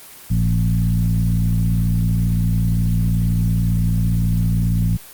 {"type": "tone with frequency modulation", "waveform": "sine", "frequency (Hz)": 108.3, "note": "A2", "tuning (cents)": -27, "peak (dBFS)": -14, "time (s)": [0.3, 4.97], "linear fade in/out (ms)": 10, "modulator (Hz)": 57.9, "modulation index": 1.3, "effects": ["white hiss -40 dBFS RMS until 5.13 s", "Opus 24 kbps"]}